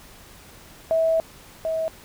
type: tone pair in turn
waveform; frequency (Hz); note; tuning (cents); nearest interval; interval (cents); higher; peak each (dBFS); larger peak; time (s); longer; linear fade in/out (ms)
sine; 650 / 644; E5 / E5; -24 / -41; unison; 17; first; -17 / -22; first; 0.91-1.2 / 1.65-1.88; first; 0
effects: pink hiss -47 dBFS RMS until 2.04 s

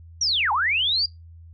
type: linear two-way sweep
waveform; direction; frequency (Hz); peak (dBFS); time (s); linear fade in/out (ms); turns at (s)
sine; down then up; 5890 to 789 to 4872; -19; 0.21-1.06; 5; 0.52
effects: noise-tail reverb RT60 0.2 s tail -23 dB re dry + added 83 Hz sine -42 dBFS peak until 1.53 s

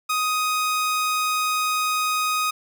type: tone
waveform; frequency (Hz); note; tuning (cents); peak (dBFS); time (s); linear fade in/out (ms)
sawtooth; 1250; D#6; +8; -17; 0.09-2.51; 10
effects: none

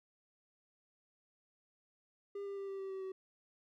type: tone with pitch steps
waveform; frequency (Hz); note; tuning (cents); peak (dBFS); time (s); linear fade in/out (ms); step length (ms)
triangle; 401.3 / 397.6 / 394 / 390.3 / 386.7 / 383.2 / 379.7; G4 / G4 / G4 / G4 / G4 / G4 / F#4; +41 / +25 / +9 / -8 / -24 / -39 / +45; -38; 2.35-3.12; 5; 110
effects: none

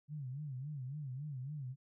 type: tone with vibrato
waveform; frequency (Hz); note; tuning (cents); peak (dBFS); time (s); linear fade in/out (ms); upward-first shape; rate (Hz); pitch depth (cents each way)
sine; 138.59; C#3; 0; -40; 0.08-1.76; 50; sine; 3.6; 170
effects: none

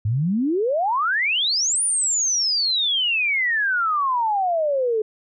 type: exponential two-way sweep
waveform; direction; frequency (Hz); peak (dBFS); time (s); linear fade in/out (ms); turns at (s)
sine; up then down; 99.2 to 9720 to 422.4; -18; 0.05-5.02; 5; 1.83
effects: none

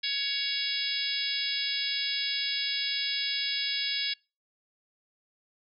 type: harmonic tone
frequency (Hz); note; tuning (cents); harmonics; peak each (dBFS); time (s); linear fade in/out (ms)
559; C#5; +14; 3 / 4 / 5 / 6 / 7 / 8 / 9; -40 / -36 / -38 / -34 / -34 / -38 / -34; 0.03-4.14; 10
effects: noise-tail reverb RT60 0.3 s tail -26 dB re dry

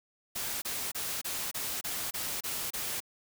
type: noise bursts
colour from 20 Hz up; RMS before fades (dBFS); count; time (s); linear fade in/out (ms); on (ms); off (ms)
white; -35; 9; 0.35-3.004; 10; 270; 28
effects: none

